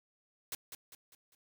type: noise with echo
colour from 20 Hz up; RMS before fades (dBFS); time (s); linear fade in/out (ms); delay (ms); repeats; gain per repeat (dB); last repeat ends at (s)
white; -39; 0.52-0.55; 2; 200; 4; -7; 1.35
effects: none